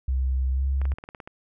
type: tone with pitch glide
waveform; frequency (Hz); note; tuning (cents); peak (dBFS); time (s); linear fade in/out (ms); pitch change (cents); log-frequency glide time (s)
sine; 65.1 to 67.63; C2 to C#2; -8 to -42; -21; 0.08-0.94; 5; +66; 0.52-0.64
type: clicks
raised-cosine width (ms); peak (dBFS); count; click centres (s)
0.5; -24; 9; 0.816 / 0.854 / 0.919 / 0.985 / 1.039 / 1.089 / 1.148 / 1.202 / 1.275
effects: none